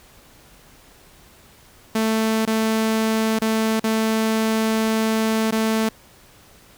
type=tone with dropouts; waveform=sawtooth; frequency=221.1 Hz; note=A3; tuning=9 cents sharp; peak=-14 dBFS; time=1.95-5.89 s; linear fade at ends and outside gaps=5 ms; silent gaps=2.454-2.473 / 3.389-3.417 / 3.798-3.839 / 5.51-5.523 s; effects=pink hiss -50 dBFS RMS until 6.77 s